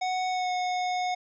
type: tone with pitch glide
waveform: square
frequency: 740 to 728.5 Hz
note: F#5 to F#5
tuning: 0 to -27 cents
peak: -27 dBFS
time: 0.01-1.15 s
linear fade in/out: 10 ms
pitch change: -27 cents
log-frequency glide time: 0.29-0.51 s
effects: resampled to 16000 Hz